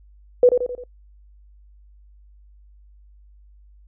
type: tone with echo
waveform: sine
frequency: 493.9 Hz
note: B4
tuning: in tune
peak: -8 dBFS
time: 0.43-0.49 s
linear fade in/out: 2 ms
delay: 87 ms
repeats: 4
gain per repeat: -6 dB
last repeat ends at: 0.838 s
effects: noise-tail reverb RT60 0.1 s tail -25 dB re dry + added 50 Hz sine -47 dBFS peak until 3.87 s